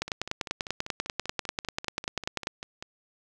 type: two click trains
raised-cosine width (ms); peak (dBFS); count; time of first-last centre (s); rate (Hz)
0.2; -11 / -20; 26 / 15; 0.02-2.471 / 0.08-2.825; 10.2 / 5.1
effects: none

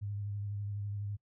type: tone with vibrato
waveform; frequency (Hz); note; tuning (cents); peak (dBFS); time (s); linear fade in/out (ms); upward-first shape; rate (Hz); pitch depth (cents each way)
sine; 102; G#2; -31; -35; 0.01-1.17; 20; sine; 12; 26
effects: noise-tail reverb RT60 0.1 s tail -24 dB re dry

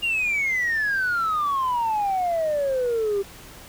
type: exponential sweep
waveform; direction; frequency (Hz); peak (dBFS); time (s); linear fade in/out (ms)
sine; down; 2834 to 388.8; -19; 0.02-3.23; 20
effects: tanh soft clip ceiling -18 dBFS + pink hiss -44 dBFS RMS until 3.68 s

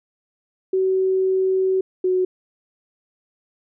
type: tone pair in turn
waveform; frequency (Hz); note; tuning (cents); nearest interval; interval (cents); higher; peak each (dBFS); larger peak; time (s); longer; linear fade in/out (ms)
sine; 377.9 / 369.1; F#4 / F#4; +37 / -4; unison; 41; first; -16; neither; 0.73-1.81 / 2.04-2.25; first; 5
effects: none

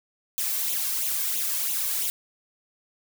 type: noise with flanger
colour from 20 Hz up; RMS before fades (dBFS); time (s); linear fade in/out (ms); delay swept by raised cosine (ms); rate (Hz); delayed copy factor
blue; -27; 0.38-2.1; 0; 0.29 to 1.89; 3; +0.7
effects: none

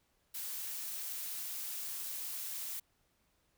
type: noise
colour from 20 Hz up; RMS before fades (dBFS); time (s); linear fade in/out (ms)
blue; -41; 0.34-2.8; 10
effects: pink hiss -75 dBFS RMS until 3.57 s

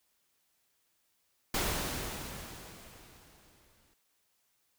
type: noise with exponential decay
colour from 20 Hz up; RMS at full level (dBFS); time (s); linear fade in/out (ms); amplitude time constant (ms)
pink; -30; 1.54-3.94; 5; 520
effects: white hiss -75 dBFS RMS until 4.78 s

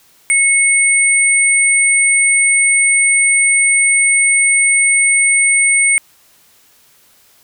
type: tone pair together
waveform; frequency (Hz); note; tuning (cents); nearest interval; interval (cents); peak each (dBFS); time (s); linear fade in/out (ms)
sine; 2200 / 8800; C#7 / C#9; -14 / -14; 2 octaves; 2400; -11 / -12; 0.3-5.98; 0
effects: white hiss -50 dBFS RMS until 7.43 s

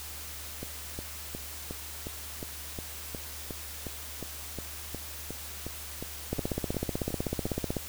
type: two click trains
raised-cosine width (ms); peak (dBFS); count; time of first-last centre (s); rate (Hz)
2; -16 / -23; 24 / 20; 6.33-7.768 / 0.63-7.465; 16 / 2.78
effects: added 74 Hz sine -46 dBFS peak until 7.88 s + white hiss -42 dBFS RMS until 7.88 s

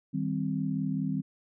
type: chord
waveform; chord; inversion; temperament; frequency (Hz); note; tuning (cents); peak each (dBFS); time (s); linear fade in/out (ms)
sine; C minor; first; just; 156.98 / 196.22 / 261.6; Eb3 / G3 / C4; +16 / +2 / 0; -32; 0.13-1.22; 20
effects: none

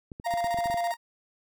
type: clicks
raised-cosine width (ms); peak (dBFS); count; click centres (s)
3; -27; 9; 0.118 / 0.199 / 0.339 / 0.444 / 0.544 / 0.588 / 0.658 / 0.7 / 0.743
type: tone with tremolo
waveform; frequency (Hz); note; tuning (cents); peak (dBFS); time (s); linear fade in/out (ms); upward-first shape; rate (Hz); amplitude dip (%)
30% pulse; 934; A#5; +3; -29; 0.24-0.97; 20; square; 15; 75
type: tone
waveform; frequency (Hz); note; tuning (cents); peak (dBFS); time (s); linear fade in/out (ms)
triangle; 694; F5; -11; -24; 0.26-0.92; 5
effects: none

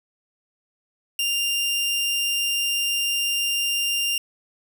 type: tone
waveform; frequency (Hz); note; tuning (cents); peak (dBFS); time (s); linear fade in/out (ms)
sawtooth; 2794; F7; 0; -18; 1.19-4.18; 2
effects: none

